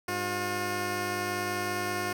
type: tone pair together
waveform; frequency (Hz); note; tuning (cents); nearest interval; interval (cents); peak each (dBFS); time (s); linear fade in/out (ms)
10% pulse; 100.89 / 358.3; G#2 / F4; -50 / +44; octave + minor seventh; 2194; -28 / -22; 0.08-2.13; 5
effects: none